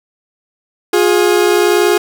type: tone pair together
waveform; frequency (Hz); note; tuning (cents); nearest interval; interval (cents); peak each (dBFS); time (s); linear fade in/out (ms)
40% pulse; 354.6 / 415.3; F4 / G#4; +26 / 0; minor third; 274; -11; 0.93-1.98; 5
effects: none